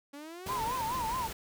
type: exponential sweep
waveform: sawtooth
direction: up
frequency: 278 to 536 Hz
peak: -39 dBFS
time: 0.13-0.82 s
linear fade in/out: 10 ms
type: noise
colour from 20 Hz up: pink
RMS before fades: -40 dBFS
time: 0.46-1.33 s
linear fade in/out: 5 ms
type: tone with vibrato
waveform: sine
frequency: 958 Hz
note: A#5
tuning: 47 cents sharp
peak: -31 dBFS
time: 0.48-1.28 s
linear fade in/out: 20 ms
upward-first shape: sine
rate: 4.7 Hz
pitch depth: 150 cents each way
effects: none